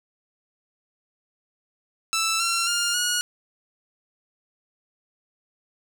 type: tone with pitch steps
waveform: 10% pulse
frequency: 1323 / 1363.3 / 1404.9 / 1447.8 Hz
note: E6 / F6 / F6 / F#6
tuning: +6 / -42 / +10 / -38 cents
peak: -13 dBFS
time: 2.13-3.21 s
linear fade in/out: 0 ms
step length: 270 ms
effects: none